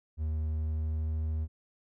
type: tone with pitch glide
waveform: triangle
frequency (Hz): 77.78 to 78.5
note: D#2 to D#2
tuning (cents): 0 to +16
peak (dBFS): -27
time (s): 0.17-1.48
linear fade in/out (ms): 50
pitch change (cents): +16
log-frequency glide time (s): 0.46-1.2
effects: none